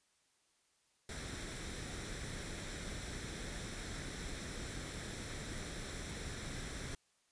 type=noise with comb filter; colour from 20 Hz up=pink; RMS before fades=-44 dBFS; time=1.09-6.95 s; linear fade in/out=2 ms; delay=0.53 ms; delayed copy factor=+0.5; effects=white hiss -75 dBFS RMS until 7.31 s + resampled to 22050 Hz